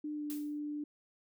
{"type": "tone with pitch glide", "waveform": "sine", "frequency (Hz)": [300, 295.9], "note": ["D4", "D4"], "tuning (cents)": [37, 13], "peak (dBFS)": -36, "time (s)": [0.04, 0.84], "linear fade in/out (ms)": 5, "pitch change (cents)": -24, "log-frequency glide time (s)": [0.14, 0.24]}
{"type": "noise with exponential decay", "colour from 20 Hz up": "blue", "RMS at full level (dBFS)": -43, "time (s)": [0.3, 0.59], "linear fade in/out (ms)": 0, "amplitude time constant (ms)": 63}
{"effects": []}